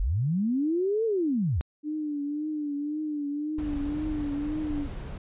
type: linear two-way sweep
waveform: sine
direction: up then down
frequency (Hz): 36.35 to 460.7 to 59.9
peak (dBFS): -23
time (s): 0-1.61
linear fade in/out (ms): 0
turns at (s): 1.05
type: tone with vibrato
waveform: sine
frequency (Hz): 296.9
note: D4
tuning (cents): +19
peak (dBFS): -28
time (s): 1.83-4.88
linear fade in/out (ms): 50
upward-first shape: triangle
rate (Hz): 1.9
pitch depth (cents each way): 78
type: noise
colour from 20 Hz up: brown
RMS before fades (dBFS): -36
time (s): 3.58-5.18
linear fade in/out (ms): 5
effects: resampled to 8000 Hz